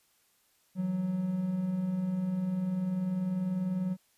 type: tone pair together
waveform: triangle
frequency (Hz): 164.82 / 185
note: E3 / F#3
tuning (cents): 0 / 0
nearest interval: major second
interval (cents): 200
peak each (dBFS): -37 / -27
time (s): 0.75-3.97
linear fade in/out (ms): 50
effects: white hiss -69 dBFS RMS until 4.17 s + resampled to 32000 Hz